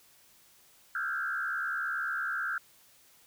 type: tone with frequency modulation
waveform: sine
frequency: 1480 Hz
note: F#6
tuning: in tune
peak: -30 dBFS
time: 0.95-2.58 s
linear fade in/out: 2 ms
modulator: 70.5 Hz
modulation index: 2.1
effects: white hiss -61 dBFS RMS until 3.26 s